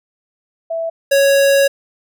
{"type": "tone pair in turn", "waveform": ["sine", "square"], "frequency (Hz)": [659.3, 554.4], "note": ["E5", "C#5"], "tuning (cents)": [0, 0], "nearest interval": "minor third", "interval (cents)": 300, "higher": "first", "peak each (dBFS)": [-18, -10], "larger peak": "second", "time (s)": [[0.7, 0.9], [1.11, 1.68]], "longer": "second", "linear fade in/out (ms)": 10, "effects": []}